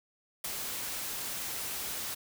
white noise with ADSR envelope, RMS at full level -33 dBFS, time 0.44-2.15 s, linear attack 7 ms, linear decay 13 ms, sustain -4 dB, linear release 14 ms, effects none

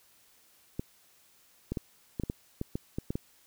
clicks, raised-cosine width 3 ms, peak -19 dBFS, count 11, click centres 0.795 / 1.72 / 1.772 / 2.198 / 2.236 / 2.299 / 2.614 / 2.755 / 2.985 / 3.105 / 3.155 s, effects white hiss -63 dBFS RMS until 3.46 s

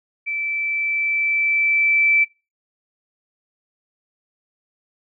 sine tone with level ramp, 2324 Hz, D7, 19 cents flat, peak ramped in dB -22 to -12 dBFS, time 0.26-2.25 s, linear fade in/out 20 ms, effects noise-tail reverb RT60 0.3 s tail -25 dB re dry

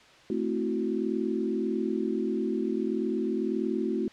sine chord, F# half-diminished seventh, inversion first, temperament equal, 220 / 261.6 / 329.6 / 370 Hz, A3 / C4 / E4 / F#4, 0 / 0 / 0 / 0 cents, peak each -31 / -33 / -32 / -31 dBFS, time 0.3-4.08 s, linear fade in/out 2 ms, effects white hiss -54 dBFS RMS until 4.12 s + low-pass 4000 Hz 12 dB/octave

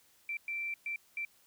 sine tone bursts at uneven times, 2345 Hz, D7, 3 cents flat, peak -34 dBFS, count 4, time 0.29-0.37 / 0.48-0.74 / 0.86-0.96 / 1.17-1.25 s, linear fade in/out 2 ms, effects white hiss -66 dBFS RMS until 1.46 s

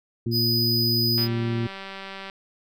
harmonic tone, 116.54 Hz, A#2, in tune, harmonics 1 / 2 / 3, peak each -25 / -28 / -30 dBFS, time 0.26-1.67 s, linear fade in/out 5 ms
square tone, 4978 Hz, D#8, in tune, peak -22 dBFS, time 0.31-1.28 s, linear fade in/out 50 ms
click train, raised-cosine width 0.3 ms, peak -21 dBFS, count 218, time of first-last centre 1.18-2.299 s, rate 194 Hz
effects none

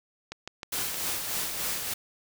click train, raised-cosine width 0.2 ms, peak -19 dBFS, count 6, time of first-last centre 0.32-1.099 s, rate 6.42 Hz
white noise with tremolo, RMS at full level -30 dBFS, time 0.72-1.94 s, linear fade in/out 5 ms, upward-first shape sine, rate 3.4 Hz, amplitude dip 40%
effects none

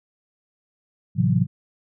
sine chord, F# half-diminished seventh, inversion first, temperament just, 111 / 133.2 / 166.5 / 185 Hz, A2 / C3 / E3 / F#3, +16 / +31 / +18 / 0 cents, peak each -22 dBFS, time 1.15-1.47 s, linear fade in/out 50 ms, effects none

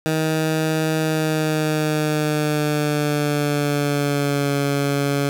15% pulse tone with pitch glide, 157.8 to 141.4 Hz, D#3 to C#3, +25 to +35 cents, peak -12 dBFS, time 0.06-5.29 s, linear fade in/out 0 ms, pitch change -190 cents, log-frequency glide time 0.99-4.53 s, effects none

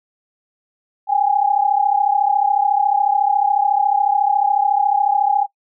sine tone pair together, 796.6 / 830.6 Hz, G5 / G#5, +28 / 0 cents, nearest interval minor second, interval 72 cents, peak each -16 dBFS, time 1.07-5.47 s, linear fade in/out 50 ms, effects noise-tail reverb RT60 0.1 s tail -20 dB re dry

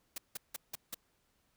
white noise bursts, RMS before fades -40 dBFS, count 5, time 0.16-0.945 s, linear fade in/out 5 ms, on 21 ms, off 170 ms, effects pink hiss -75 dBFS RMS until 1.56 s

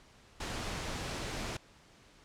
pink noise, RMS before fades -38 dBFS, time 0.4-1.57 s, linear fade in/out 5 ms, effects pink hiss -60 dBFS RMS until 2.24 s + low-pass 7000 Hz 12 dB/octave

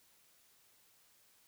silence, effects white hiss -68 dBFS RMS until 1.47 s

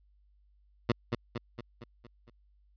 15% pulse tone with echo, 118.2 Hz, A#2, 24 cents sharp, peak -17 dBFS, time 0.89-0.92 s, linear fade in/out 5 ms, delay 230 ms, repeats 6, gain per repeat -5 dB, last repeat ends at 2.3 s, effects added 50 Hz sine -62 dBFS peak until 2.76 s + resampled to 11025 Hz

